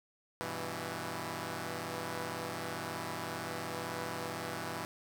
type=chord; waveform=5% pulse; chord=E minor; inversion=first; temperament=equal; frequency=98 / 123.47 / 164.81 Hz; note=G2 / B2 / E3; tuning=0 / 0 / 0 cents; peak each=-32 / -31 / -29 dBFS; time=0.41-4.85 s; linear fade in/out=0 ms; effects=none